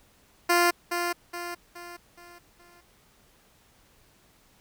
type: tone with echo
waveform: 10% pulse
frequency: 348.3 Hz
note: F4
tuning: 5 cents flat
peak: -11 dBFS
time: 0.49-0.71 s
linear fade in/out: 10 ms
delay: 420 ms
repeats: 5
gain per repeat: -7 dB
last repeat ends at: 2.81 s
effects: pink hiss -61 dBFS RMS until 4.6 s